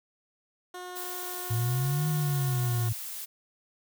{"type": "tone", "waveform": "15% pulse", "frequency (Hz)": 361.2, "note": "F#4", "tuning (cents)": -42, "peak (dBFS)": -32, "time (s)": [0.74, 2.89], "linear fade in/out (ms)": 5}
{"type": "noise", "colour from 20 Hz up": "blue", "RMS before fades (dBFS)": -38, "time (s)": [0.95, 3.26], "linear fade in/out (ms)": 20}
{"type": "exponential two-way sweep", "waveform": "sine", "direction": "up then down", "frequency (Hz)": [110.8, 155.56, 110.8], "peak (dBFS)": -25, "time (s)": [1.5, 2.93], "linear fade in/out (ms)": 10, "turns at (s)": 2.09}
{"effects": []}